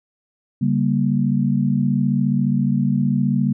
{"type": "chord", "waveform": "sine", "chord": "G diminished", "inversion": "second", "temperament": "just", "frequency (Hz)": [141.12, 196, 235.2], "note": ["Db3", "G3", "Bb3"], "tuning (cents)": [31, 0, 16], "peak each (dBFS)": -20, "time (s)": [0.61, 3.53], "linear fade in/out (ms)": 10, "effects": []}